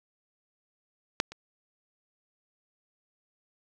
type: clicks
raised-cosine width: 0.2 ms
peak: -6 / -25 dBFS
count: 2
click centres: 1.201 / 1.32 s
effects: none